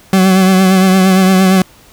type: tone with vibrato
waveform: 40% pulse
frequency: 188.5 Hz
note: F#3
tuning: 32 cents sharp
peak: -5 dBFS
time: 0.13-1.62 s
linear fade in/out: 2 ms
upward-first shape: triangle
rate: 8.7 Hz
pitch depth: 43 cents each way
effects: pink hiss -43 dBFS RMS until 1.92 s